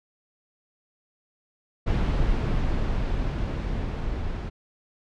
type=noise with level ramp; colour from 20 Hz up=brown; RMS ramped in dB=-22 to -30 dBFS; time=1.86-4.5 s; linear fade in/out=20 ms; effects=low-pass 4000 Hz 12 dB/octave